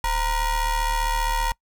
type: ring-modulated tone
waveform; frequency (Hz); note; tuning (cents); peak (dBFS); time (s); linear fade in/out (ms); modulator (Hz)
45% pulse; 483.6; B4; -36; -18; 0.04-1.52; 2; 446
effects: noise-tail reverb RT60 0.1 s tail -24 dB re dry